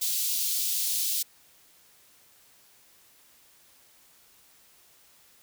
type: high-pass noise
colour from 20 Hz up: white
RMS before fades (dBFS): -28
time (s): 0.01-1.23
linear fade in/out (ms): 10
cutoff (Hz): 3300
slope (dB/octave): 24
effects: white hiss -59 dBFS RMS until 5.42 s